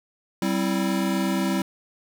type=chord; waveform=square; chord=C major; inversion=second; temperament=equal with one note detuned; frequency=193.19 / 261.6 / 329.6 Hz; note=G3 / C4 / E4; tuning=-25 / 0 / 0 cents; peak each=-25 / -29 / -28 dBFS; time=0.42-1.62 s; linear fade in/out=2 ms; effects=none